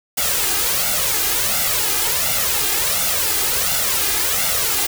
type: noise with flanger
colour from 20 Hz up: white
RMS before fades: -19 dBFS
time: 0.17-4.87 s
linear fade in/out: 10 ms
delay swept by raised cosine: 1.4 to 2.5 ms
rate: 1.4 Hz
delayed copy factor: +0.7
effects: none